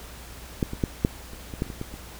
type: clicks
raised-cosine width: 3 ms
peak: -9 / -19 / -9 / -6 / -28 / -23 / -12 / -29 / -22 / -18 / -28 dBFS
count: 11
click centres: 0.628 / 0.734 / 0.838 / 1.049 / 1.334 / 1.538 / 1.621 / 1.666 / 1.702 / 1.814 / 1.94 s
effects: added 60 Hz sine -44 dBFS peak until 2.19 s + pink hiss -44 dBFS RMS until 2.19 s